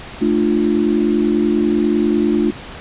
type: chord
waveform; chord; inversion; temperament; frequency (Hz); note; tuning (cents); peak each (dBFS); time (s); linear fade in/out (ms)
sine; D minor; second; equal with one note detuned; 220 / 299.1 / 349.2; A3 / D4 / F4; 0 / +32 / 0; -17; 0.21-2.51; 10
effects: pink hiss -33 dBFS RMS until 2.8 s + resampled to 8000 Hz